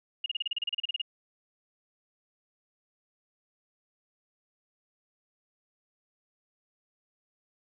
sine tone bursts, 2853 Hz, F7, 36 cents sharp, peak -27 dBFS, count 15, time 0.24-1.017 s, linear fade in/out 5 ms, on 21 ms, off 33 ms, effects none

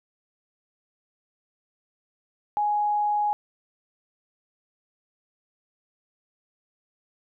sine tone, 833 Hz, G#5, 5 cents sharp, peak -21 dBFS, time 2.57-3.33 s, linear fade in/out 0 ms, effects none

